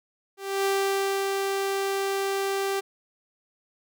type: tone with ADSR envelope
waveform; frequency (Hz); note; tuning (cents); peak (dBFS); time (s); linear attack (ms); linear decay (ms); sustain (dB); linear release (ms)
sawtooth; 392; G4; 0; -18; 0.37-2.81; 280; 600; -3; 19
effects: none